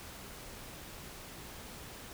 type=silence; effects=pink hiss -48 dBFS RMS until 2.13 s